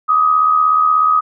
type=tone pair together; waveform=sine; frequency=1180.4 / 1257 Hz; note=D6 / D#6; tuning=+8 / +17 cents; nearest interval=minor second; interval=109 cents; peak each=-18 / -10 dBFS; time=0.08-1.21 s; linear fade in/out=20 ms; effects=none